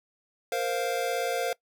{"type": "chord", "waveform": "square", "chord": "Bb suspended second", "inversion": "none", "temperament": "equal", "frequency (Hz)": [466.2, 523.3, 698.5], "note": ["Bb4", "C5", "F5"], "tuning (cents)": [0, 0, 0], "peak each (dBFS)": -32, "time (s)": [0.52, 1.53], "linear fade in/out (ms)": 2, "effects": ["noise-tail reverb RT60 0.1 s tail -21 dB re dry"]}